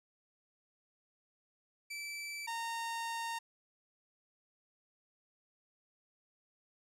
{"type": "tone pair in turn", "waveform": "sawtooth", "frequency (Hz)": [2321, 921.1], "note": ["D7", "A#5"], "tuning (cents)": [-21, -21], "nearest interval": "octave + major third", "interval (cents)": 1600, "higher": "first", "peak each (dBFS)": [-37, -33], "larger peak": "second", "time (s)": [[1.9, 2.47], [2.47, 3.39]], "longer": "second", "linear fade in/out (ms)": 10, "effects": ["low-pass 11000 Hz 12 dB/octave"]}